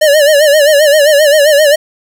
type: tone with vibrato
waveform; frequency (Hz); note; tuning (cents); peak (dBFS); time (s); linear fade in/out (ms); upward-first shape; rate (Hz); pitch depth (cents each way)
square; 593; D5; +17; -5; 0.01-1.76; 10; sine; 7.6; 98
effects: none